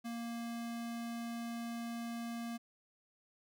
square tone, 233.4 Hz, A#3, 2 cents sharp, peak -40 dBFS, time 0.04-2.58 s, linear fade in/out 20 ms, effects none

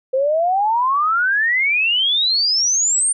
sine exponential sweep, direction up, 512 to 9070 Hz, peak -14 dBFS, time 0.13-3.13 s, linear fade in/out 10 ms, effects none

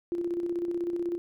sine tone with tremolo, 345.8 Hz, F4, 17 cents flat, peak -26 dBFS, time 0.12-1.18 s, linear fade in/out 0 ms, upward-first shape square, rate 16 Hz, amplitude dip 45%, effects none

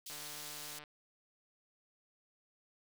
pink high-pass noise, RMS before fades -47 dBFS, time 0.06-0.79 s, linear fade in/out 5 ms, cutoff 3300 Hz, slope 24 dB/octave
click train, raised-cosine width 0.3 ms, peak -35 dBFS, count 111, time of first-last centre 0.1-0.838 s, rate 149 Hz
effects none

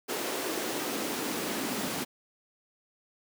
pink noise with high-pass filter sweep, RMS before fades -33 dBFS, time 0.08-2.05 s, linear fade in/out 20 ms, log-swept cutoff 390 to 220 Hz, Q 2.3, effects none

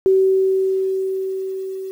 sine tone with level ramp, 381.5 Hz, G4, 47 cents flat, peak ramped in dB -10 to -26 dBFS, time 0.06-1.91 s, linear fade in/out 0 ms, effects 8-bit

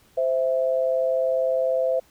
sine tone pair together, 519.4 / 659.3 Hz, C5 / E5, -13 / 0 cents, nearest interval major third, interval 413 cents, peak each -21 / -24 dBFS, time 0.17-2 s, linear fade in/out 10 ms, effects pink hiss -58 dBFS RMS until 2.1 s

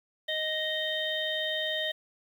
harmonic tone with a mistuned harmonic, 622.3 Hz, D#5, in tune, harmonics 1 / 3 / 5 / 6, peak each -34 / -34 / -34 / -34 dBFS, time 0.28-1.92 s, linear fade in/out 10 ms, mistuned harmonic 6, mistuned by -23 cents, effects 9-bit

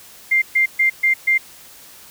sine tone bursts, 2101 Hz, C7, 7 cents sharp, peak -12 dBFS, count 5, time 0.31-1.38 s, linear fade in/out 10 ms, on 110 ms, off 130 ms, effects white hiss -43 dBFS RMS until 2.1 s

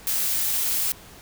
blue noise, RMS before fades -24 dBFS, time 0.07-0.92 s, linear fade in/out 0 ms, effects pink hiss -46 dBFS RMS until 1.21 s

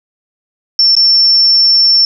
sine tone with dropouts, 5410 Hz, E8, 44 cents sharp, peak -5 dBFS, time 0.79-2.05 s, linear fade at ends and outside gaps 1 ms, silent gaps 0.952-0.966 s, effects none

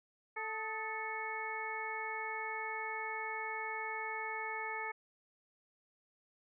harmonic tone with a mistuned harmonic, 440 Hz, A4, in tune, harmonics 1 / 2 / 3 / 4 / 5, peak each -47 / -42 / -46 / -44 / -42 dBFS, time 0.36-4.92 s, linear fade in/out 10 ms, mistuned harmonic 3, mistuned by -66 cents, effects none

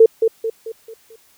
sine tone with echo, 450 Hz, A4, 39 cents sharp, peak -4 dBFS, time 0-0.06 s, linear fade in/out 5 ms, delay 220 ms, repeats 5, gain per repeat -7 dB, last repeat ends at 1.16 s, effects white hiss -54 dBFS RMS until 1.37 s

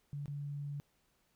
sine tone with dropouts, 143.6 Hz, D3, 39 cents flat, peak -38 dBFS, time 0.13-0.8 s, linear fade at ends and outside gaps 0 ms, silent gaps 0.258-0.28 s, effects pink hiss -75 dBFS RMS until 1.35 s

